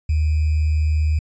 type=tone with sample-and-hold; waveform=sine; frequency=77.2 Hz; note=D#2; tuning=13 cents flat; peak=-15 dBFS; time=0.09-1.19 s; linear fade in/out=5 ms; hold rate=2450 Hz; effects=resampled to 16000 Hz